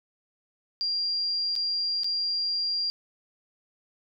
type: tone with dropouts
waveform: sine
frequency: 4772 Hz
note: D8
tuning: 27 cents sharp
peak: -25 dBFS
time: 0.81-2.9 s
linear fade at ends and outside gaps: 0 ms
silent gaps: 1.554-1.562 / 2.034-2.044 s
effects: none